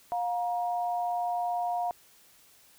sine tone pair together, 708.7 / 946 Hz, F5 / A#5, +25 / +25 cents, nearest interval perfect fourth, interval 500 cents, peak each -28 / -35 dBFS, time 0.12-1.91 s, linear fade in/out 0 ms, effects white hiss -59 dBFS RMS until 2.78 s

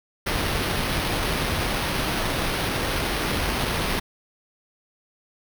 pink noise with sample-and-hold, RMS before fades -25 dBFS, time 0.26-4 s, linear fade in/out 10 ms, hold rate 7350 Hz, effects none

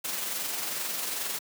white noise with amplitude modulation, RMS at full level -31 dBFS, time 0.04-1.39 s, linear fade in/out 10 ms, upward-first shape sine, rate 22.3 Hz, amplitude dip 35%, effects high-pass 200 Hz 12 dB/octave

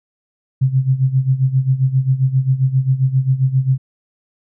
sine tone with tremolo, 131.9 Hz, C3, 14 cents sharp, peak -9 dBFS, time 0.61-3.78 s, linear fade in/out 10 ms, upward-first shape sine, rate 7.5 Hz, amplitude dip 80%, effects none

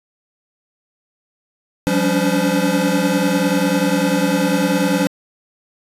square tone cluster, 176.3 / 195.7 / 279.5 / 289.6 / 512 Hz, F3 / G3 / C#4 / D4 / C5, +17 / -3 / +14 / -24 / -38 cents, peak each -22 dBFS, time 1.87-5.07 s, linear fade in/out 0 ms, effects resampled to 32000 Hz

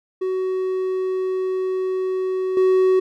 triangle tone with level steps, 374.2 Hz, F#4, 20 cents sharp, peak -18 / -11 dBFS, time 0.21-3 s, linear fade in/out 10 ms, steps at 2.57 s, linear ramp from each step 2 ms, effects none

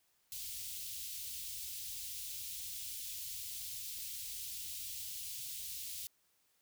white band-stop noise, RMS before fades -44 dBFS, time 0.32-6.07 s, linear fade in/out 0 ms, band 110 to 2900 Hz, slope 24 dB/octave, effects white hiss -75 dBFS RMS until 6.61 s

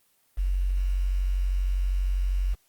sine tone with quantisation, 46.25 Hz, F#1, in tune, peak -22 dBFS, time 0.37-2.55 s, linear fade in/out 20 ms, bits 8, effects white hiss -66 dBFS RMS until 2.68 s + Opus 24 kbps

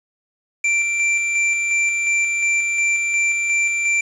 square tone with tremolo, 2352 Hz, D7, 2 cents sharp, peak -16 dBFS, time 0.64-4.01 s, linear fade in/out 5 ms, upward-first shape square, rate 2.8 Hz, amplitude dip 30%, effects resampled to 24000 Hz + 7-bit

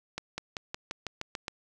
accelerating click train, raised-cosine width 0.2 ms, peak -17 dBFS, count 9, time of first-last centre 0.18-1.481 s, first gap 200 ms, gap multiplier 0.94, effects none

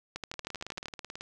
two click trains, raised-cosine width 0.2 ms, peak -19 / -23 dBFS, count 10 / 17, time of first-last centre 0.16-0.858 / 0.34-1.21 s, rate 12.9 / 18.4 Hz, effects none

